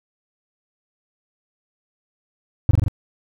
triangle tone with echo, 103.3 Hz, G#2, 9 cents flat, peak -6 dBFS, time 2.69-2.71 s, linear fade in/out 0 ms, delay 43 ms, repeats 4, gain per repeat -2 dB, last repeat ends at 2.882 s, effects none

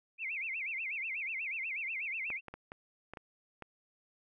sine tone with vibrato, 2367 Hz, D7, 13 cents sharp, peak -35 dBFS, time 0.18-2.41 s, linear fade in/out 50 ms, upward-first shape sine, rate 8.2 Hz, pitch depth 240 cents each way
clicks, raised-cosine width 0.5 ms, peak -29 dBFS, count 7, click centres 2.303 / 2.483 / 2.54 / 2.719 / 3.136 / 3.172 / 3.623 s
effects none

